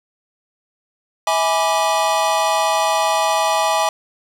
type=chord; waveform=square; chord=E dominant seventh; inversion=none; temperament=equal with one note detuned; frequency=647.6 / 830.6 / 987.8 / 1174.7 Hz; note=E5 / G#5 / B5 / D6; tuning=-31 / 0 / 0 / 0 cents; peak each=-21 / -20 / -23 / -23 dBFS; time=1.27-3.89 s; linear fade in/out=2 ms; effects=low-pass 11000 Hz 12 dB/octave + 7-bit